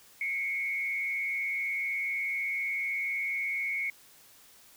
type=tone with frequency modulation; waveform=sine; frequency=2198 Hz; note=C#7; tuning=15 cents flat; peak=-29 dBFS; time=0.21-3.9 s; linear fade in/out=2 ms; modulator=120 Hz; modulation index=0.59; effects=white hiss -57 dBFS RMS until 4.76 s